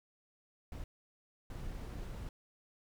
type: noise bursts at uneven times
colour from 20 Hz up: brown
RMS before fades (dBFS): -43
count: 2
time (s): 0.72-0.84 / 1.5-2.29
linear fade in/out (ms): 2
effects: none